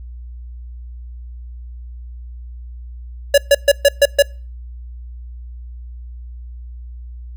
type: tone bursts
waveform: square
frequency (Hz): 567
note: C#5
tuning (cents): +39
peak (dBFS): -7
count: 6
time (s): 3.34-4.224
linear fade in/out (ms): 5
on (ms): 39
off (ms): 130
effects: noise-tail reverb RT60 0.4 s tail -26 dB re dry + added 60 Hz sine -30 dBFS peak until 7.36 s